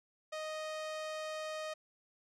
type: tone with low-pass filter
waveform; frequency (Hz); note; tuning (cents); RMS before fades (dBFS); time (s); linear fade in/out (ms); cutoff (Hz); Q
sawtooth; 622.3; D#5; 0; -41; 0.32-1.74; 10; 7100; 0.72
effects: none